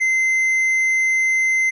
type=tone with tanh clipping; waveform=sine; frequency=2069 Hz; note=C7; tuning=20 cents flat; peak=-16 dBFS; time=0-1.71 s; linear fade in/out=20 ms; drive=5 dB; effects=none